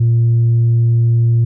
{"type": "tone", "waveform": "sine", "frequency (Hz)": 116.54, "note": "A#2", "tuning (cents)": 0, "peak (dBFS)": -7, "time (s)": [0, 1.45], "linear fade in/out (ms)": 10, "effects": ["tanh soft clip ceiling -7 dBFS"]}